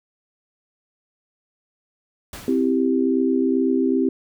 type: noise with exponential decay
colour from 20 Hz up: pink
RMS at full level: -33 dBFS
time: 2.33-2.89 s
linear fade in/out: 2 ms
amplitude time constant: 120 ms
type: chord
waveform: sine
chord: C major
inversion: none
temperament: equal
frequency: 261.6 / 329.6 / 392 Hz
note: C4 / E4 / G4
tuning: 0 / 0 / 0 cents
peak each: -19 / -23 / -22 dBFS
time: 2.48-4.09 s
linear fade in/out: 2 ms
effects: none